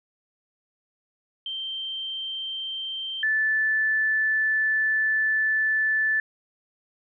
sine tone pair in turn, 3136 / 1750.4 Hz, G7 / A6, 0 / -9 cents, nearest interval minor seventh, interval 1009 cents, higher first, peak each -29 / -20 dBFS, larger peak second, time 1.46-3.23 / 3.23-6.2 s, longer second, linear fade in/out 2 ms, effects none

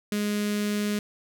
sawtooth tone with notch filter, 207.7 Hz, G#3, in tune, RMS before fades -27 dBFS, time 0.12-0.99 s, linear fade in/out 2 ms, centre 850 Hz, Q 0.77, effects none

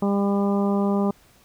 harmonic tone, 200.2 Hz, G3, 37 cents sharp, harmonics 1 / 2 / 3 / 4 / 5 / 6, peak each -20 / -26 / -30 / -32 / -34 / -36 dBFS, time 0.02-1.11 s, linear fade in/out 5 ms, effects pink hiss -56 dBFS RMS until 1.44 s

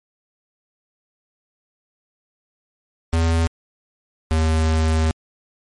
square tone pair in turn, 82.41 / 79.57 Hz, E2 / D#2, 0 / +39 cents, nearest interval minor second, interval 61 cents, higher first, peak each -16 / -16 dBFS, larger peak neither, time 3.13-3.47 / 4.31-5.11 s, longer second, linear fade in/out 0 ms, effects MP3 48 kbps

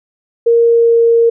sine tone with pitch glide, 466.2 to 463.5 Hz, A#4 to A#4, 0 to -10 cents, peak -6 dBFS, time 0.46-1.3 s, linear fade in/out 10 ms, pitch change -10 cents, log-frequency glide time 0.66-0.97 s, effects none

